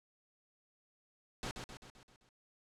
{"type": "noise with echo", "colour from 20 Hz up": "pink", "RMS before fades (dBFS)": -40, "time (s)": [1.43, 1.51], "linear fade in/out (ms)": 0, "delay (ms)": 130, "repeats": 6, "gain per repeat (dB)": -5, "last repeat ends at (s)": 2.29, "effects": ["low-pass 7000 Hz 12 dB/octave"]}